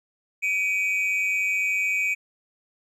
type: tone pair together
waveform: triangle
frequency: 2295 / 2489 Hz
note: D7 / D#7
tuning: -40 / 0 cents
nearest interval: minor second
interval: 140 cents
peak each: -23 dBFS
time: 0.42-2.15 s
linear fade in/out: 20 ms
effects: none